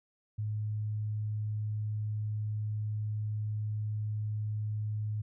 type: tone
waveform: sine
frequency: 106.5 Hz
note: G#2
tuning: 44 cents sharp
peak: -31 dBFS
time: 0.38-5.22 s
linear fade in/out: 10 ms
effects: none